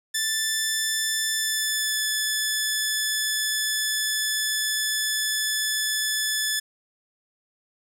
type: tone with pitch glide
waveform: 10% pulse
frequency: 1760 to 1732.8 Hz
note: A6 to A6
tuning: 0 to -27 cents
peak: -14 dBFS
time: 0.14-6.6 s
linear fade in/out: 10 ms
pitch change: -27 cents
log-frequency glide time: 1.35-2.03 s
effects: none